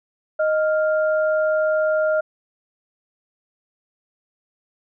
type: tone pair together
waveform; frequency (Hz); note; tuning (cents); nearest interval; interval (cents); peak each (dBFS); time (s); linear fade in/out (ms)
sine; 622.3 / 1397; D#5 / F6; 0 / 0; octave + major second; 1400; -17 / -25; 0.39-2.21; 10
effects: none